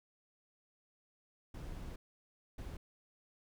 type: noise bursts at uneven times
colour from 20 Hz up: brown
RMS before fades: -45 dBFS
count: 2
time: 1.54-1.96 / 2.58-2.77 s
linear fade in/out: 5 ms
effects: none